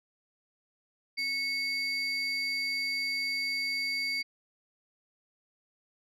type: tone pair together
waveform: sine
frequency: 2200 / 4662 Hz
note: C#7 / D8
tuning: -14 / -14 cents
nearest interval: octave + minor second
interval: 1300 cents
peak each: -29 / -31 dBFS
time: 1.17-4.23 s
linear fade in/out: 20 ms
effects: tanh soft clip ceiling -26 dBFS